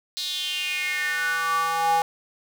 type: tone with high-pass filter sweep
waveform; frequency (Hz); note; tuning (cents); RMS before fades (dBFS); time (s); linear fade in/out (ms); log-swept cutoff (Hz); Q
square; 164.81; E3; 0; -25; 0.17-2.02; 0; 4100 to 750; 6.1
effects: none